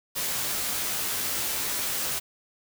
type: noise with comb filter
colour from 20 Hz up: white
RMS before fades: -29 dBFS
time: 0.15-2.2 s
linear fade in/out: 20 ms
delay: 15 ms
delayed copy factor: +0.55
effects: none